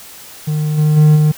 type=tone with level steps; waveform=triangle; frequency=152.2 Hz; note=D#3; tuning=38 cents flat; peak=-12 / -7 / -3 / -6 dBFS; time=0.47-1.32 s; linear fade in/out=10 ms; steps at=0.77 / 0.96 / 1.15 s; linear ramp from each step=20 ms; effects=white hiss -36 dBFS RMS until 1.37 s